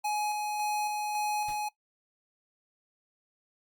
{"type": "tone with tremolo", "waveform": "square", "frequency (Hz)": 840, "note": "G#5", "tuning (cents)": 19, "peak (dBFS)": -29, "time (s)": [0.04, 1.69], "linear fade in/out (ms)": 10, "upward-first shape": "square", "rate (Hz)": 1.8, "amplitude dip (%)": 25}
{"type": "noise with exponential decay", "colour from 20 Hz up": "pink", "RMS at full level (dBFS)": -44, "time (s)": [1.48, 1.68], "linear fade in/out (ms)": 5, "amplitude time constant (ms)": 42}
{"effects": ["noise-tail reverb RT60 0.1 s tail -18 dB re dry", "Opus 48 kbps"]}